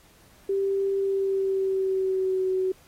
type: tone with pitch glide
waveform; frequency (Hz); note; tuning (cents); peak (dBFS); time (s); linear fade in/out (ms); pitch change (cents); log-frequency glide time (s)
sine; 392 to 374.9; G4 to F#4; 0 to +23; -22; 0.49-2.72; 5; -77; 1-2.45
effects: pink hiss -57 dBFS RMS until 2.87 s + AAC 48 kbps